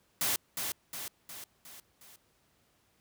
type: noise with echo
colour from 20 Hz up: white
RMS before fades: -30 dBFS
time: 0.21-0.36 s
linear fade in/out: 2 ms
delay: 360 ms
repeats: 5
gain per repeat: -5 dB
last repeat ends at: 2.16 s
effects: pink hiss -70 dBFS RMS until 3 s + high-pass 60 Hz 12 dB/octave